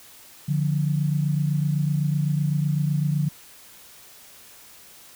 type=tone pair together; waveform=sine; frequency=146.7 / 174.61 Hz; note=D3 / F3; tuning=-2 / 0 cents; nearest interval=minor third; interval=302 cents; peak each=-21 / -26 dBFS; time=0.48-3.29 s; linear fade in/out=10 ms; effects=white hiss -48 dBFS RMS until 5.15 s